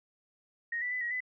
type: tone with pitch steps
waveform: sine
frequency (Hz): 1869 / 1972 / 2001 / 1901 / 2005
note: A#6 / B6 / B6 / A#6 / B6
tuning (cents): +4 / -3 / +22 / +33 / +26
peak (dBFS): -31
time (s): 0.72-1.205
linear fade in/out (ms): 5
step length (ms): 97
effects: none